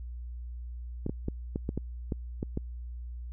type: clicks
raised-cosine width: 3 ms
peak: -18 dBFS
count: 9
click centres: 1.064 / 1.095 / 1.284 / 1.559 / 1.691 / 1.776 / 2.122 / 2.429 / 2.574 s
effects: added 60 Hz sine -37 dBFS peak until 3.32 s